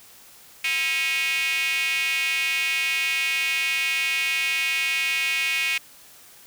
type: tone with high-pass filter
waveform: square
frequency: 146.83 Hz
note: D3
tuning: in tune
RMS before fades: -24 dBFS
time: 0.64-5.78 s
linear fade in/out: 5 ms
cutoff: 2400 Hz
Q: 6.8
effects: white hiss -49 dBFS RMS until 6.46 s